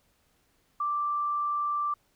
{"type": "tone", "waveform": "sine", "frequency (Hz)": 1174.7, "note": "D6", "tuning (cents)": 0, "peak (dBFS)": -26, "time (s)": [0.8, 1.94], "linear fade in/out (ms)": 5, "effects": ["pink hiss -69 dBFS RMS until 2.15 s"]}